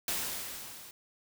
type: noise with level ramp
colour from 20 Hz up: white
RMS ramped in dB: -32 to -50 dBFS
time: 0.08-0.91 s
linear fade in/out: 2 ms
effects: none